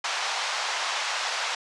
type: band-pass noise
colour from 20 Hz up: pink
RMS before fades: -29 dBFS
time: 0.04-1.55 s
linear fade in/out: 5 ms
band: 730 to 6300 Hz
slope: 24 dB/octave
effects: resampled to 24000 Hz